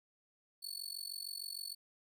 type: tone with amplitude modulation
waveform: sawtooth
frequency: 4435 Hz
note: C#8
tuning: in tune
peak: -35 dBFS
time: 0.62-1.75 s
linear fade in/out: 20 ms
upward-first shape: sine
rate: 46.5 Hz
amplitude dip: 95%
effects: none